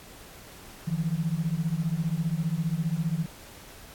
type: beating tone pair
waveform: sine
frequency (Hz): 155.56 / 170.56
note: D#3 / F3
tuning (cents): 0 / -41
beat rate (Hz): 15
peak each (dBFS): -28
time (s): 0.87-3.26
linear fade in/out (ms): 10
effects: pink hiss -48 dBFS RMS until 3.94 s + AAC 64 kbps